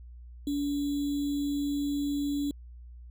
sine tone with sample-and-hold, 286.4 Hz, D4, 43 cents flat, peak -27 dBFS, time 0.47-2.51 s, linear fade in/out 2 ms, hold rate 3675 Hz, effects added 60 Hz sine -44 dBFS peak until 3.1 s

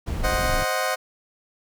brown noise, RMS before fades -26 dBFS, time 0.06-0.65 s, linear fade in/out 20 ms
20% pulse chord, C diminished, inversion none, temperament equal, 523.3 / 622.3 / 740 Hz, C5 / Eb5 / Gb5, 0 / 0 / 0 cents, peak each -22 dBFS, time 0.23-0.96 s, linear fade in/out 20 ms
effects none

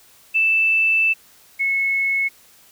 sine tone pair in turn, 2645 / 2191 Hz, E7 / C#7, +5 / -21 cents, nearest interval minor third, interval 326 cents, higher first, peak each -14 / -17 dBFS, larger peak first, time 0.34-1.14 / 1.59-2.29 s, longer first, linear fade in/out 20 ms, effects white hiss -51 dBFS RMS until 2.71 s

